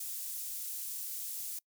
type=high-pass noise; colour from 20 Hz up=pink; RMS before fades=-40 dBFS; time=0-1.59 s; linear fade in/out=5 ms; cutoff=9900 Hz; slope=12 dB/octave; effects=noise-tail reverb RT60 0.1 s tail -25 dB re dry